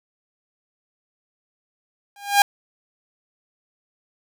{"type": "tone with exponential growth", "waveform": "sawtooth", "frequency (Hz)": 808, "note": "G#5", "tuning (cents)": -48, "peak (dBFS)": -4, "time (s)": [2.16, 2.42], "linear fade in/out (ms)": 2, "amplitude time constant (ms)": 56, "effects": []}